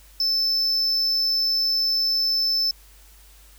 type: tone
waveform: triangle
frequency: 5274 Hz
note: E8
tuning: in tune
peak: -18 dBFS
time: 0.2-2.71 s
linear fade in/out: 2 ms
effects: added 50 Hz sine -49 dBFS peak until 3.58 s + white hiss -53 dBFS RMS until 3.58 s